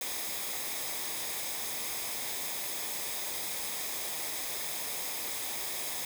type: noise with comb filter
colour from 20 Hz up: white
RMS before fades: -36 dBFS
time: 0.01-6.05 s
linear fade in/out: 2 ms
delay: 0.69 ms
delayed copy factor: -0.5
effects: none